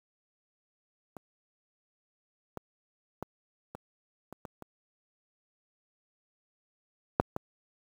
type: clicks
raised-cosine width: 1 ms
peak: -29 / -23 / -21 / -26 / -29 / -26 / -29 / -7 / -18 dBFS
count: 9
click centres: 1.167 / 2.573 / 3.226 / 3.75 / 4.326 / 4.452 / 4.623 / 7.199 / 7.364 s
effects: high-pass 60 Hz 12 dB/octave + 8-bit